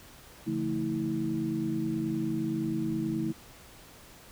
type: tone cluster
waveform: sine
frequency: 142.1 / 171.3 / 221.2 / 323.1 Hz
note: C#3 / F3 / A3 / E4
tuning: +43 / -33 / +9 / -35 cents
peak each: -36 / -37 / -33 / -31 dBFS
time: 0.46-3.33 s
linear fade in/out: 20 ms
effects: pink hiss -52 dBFS RMS until 4.31 s